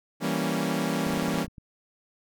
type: chord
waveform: sawtooth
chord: E diminished seventh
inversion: none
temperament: equal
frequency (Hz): 164.81 / 196 / 233.1 / 277.2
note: E3 / G3 / Bb3 / Db4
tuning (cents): 0 / 0 / 0 / 0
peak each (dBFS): -27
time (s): 0.2-1.47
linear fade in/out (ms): 50
type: clicks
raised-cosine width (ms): 5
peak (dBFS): -31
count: 11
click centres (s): 1.069 / 1.103 / 1.137 / 1.176 / 1.23 / 1.283 / 1.342 / 1.379 / 1.446 / 1.48 / 1.582
effects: none